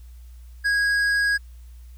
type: tone with tanh clipping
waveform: triangle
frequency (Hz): 1648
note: G#6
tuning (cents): -14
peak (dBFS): -20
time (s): 0.64-1.38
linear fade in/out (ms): 20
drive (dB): 13
effects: added 60 Hz sine -40 dBFS peak until 1.97 s + white hiss -61 dBFS RMS until 1.97 s